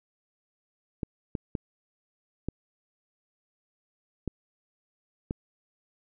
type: clicks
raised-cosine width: 3 ms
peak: -17 dBFS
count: 6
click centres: 1.032 / 1.352 / 1.552 / 2.486 / 4.277 / 5.309 s
effects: none